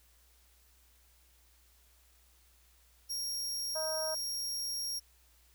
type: tone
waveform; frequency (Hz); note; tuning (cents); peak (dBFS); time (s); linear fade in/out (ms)
sawtooth; 5588; F8; 0; -32; 3.09-5; 20
type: harmonic tone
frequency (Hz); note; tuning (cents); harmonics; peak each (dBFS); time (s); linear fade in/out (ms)
315.1; D#4; +22; 2 / 3 / 4 / 5; -36 / -45 / -49 / -50; 3.75-4.15; 10
effects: added 60 Hz sine -65 dBFS peak until 5.54 s + white hiss -67 dBFS RMS until 5.54 s